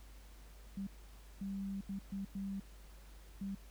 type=tone bursts at uneven times; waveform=sine; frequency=196 Hz; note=G3; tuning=in tune; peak=-38 dBFS; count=6; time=0.77-0.87 / 1.41-1.81 / 1.89-1.99 / 2.12-2.25 / 2.35-2.6 / 3.41-3.55 s; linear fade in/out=5 ms; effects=added 50 Hz sine -53 dBFS peak until 3.7 s + pink hiss -63 dBFS RMS until 3.7 s